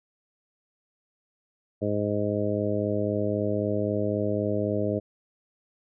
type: harmonic tone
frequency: 103.83 Hz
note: G#2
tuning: in tune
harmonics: 1 / 2 / 3 / 4 / 5 / 6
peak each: -31 / -31 / -31 / -31 / -31 / -31 dBFS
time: 1.81-5 s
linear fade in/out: 20 ms
effects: none